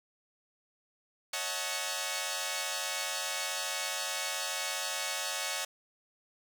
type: chord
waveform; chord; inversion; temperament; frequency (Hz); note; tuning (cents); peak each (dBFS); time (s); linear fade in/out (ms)
5% pulse; D# half-diminished seventh; third; equal with one note detuned; 554.4 / 635.3 / 740 / 880; C#5 / D#5 / F#5 / A5; 0 / +36 / 0 / 0; -27; 1.33-5.65; 5
effects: none